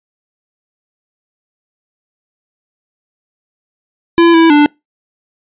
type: tone with pitch steps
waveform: square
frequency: 337.8 / 328.9 / 294.3 Hz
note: E4 / E4 / D4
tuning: +42 / -4 / +4 cents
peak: -5 dBFS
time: 4.18-4.66 s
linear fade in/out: 0 ms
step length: 160 ms
effects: noise-tail reverb RT60 0.2 s tail -26 dB re dry + resampled to 8000 Hz